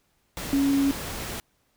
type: tone in noise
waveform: sine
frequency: 277.2 Hz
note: C#4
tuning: in tune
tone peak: -19 dBFS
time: 0.53-0.91 s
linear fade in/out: 0 ms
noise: pink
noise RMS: -34 dBFS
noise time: 0.37-1.4 s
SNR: +12 dB
effects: pink hiss -69 dBFS RMS until 1.76 s